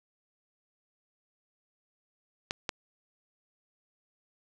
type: clicks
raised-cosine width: 0.2 ms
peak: -13 dBFS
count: 2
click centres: 2.509 / 2.692 s
effects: none